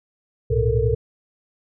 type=tone cluster; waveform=sine; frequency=65.2 / 109 / 120.1 / 437.5 / 467.3 Hz; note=C2 / A2 / B2 / A4 / A#4; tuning=-5 / -16 / -48 / -10 / +4 cents; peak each=-23 dBFS; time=0.5-0.95 s; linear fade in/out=10 ms; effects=none